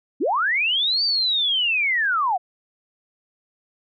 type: linear two-way sweep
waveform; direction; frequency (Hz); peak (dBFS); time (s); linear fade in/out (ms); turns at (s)
sine; up then down; 217.7 to 4669 to 682; -18; 0.2-2.38; 20; 1.04
effects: none